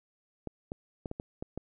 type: clicks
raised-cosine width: 2 ms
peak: -23 dBFS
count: 7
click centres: 0.473 / 0.719 / 1.058 / 1.114 / 1.199 / 1.425 / 1.576 s
effects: none